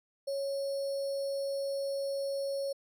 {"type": "tone with sample-and-hold", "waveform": "sine", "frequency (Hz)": 553, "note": "C#5", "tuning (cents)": -4, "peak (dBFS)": -31, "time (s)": [0.27, 2.73], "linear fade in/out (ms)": 10, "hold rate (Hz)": 4900, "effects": ["resampled to 32000 Hz"]}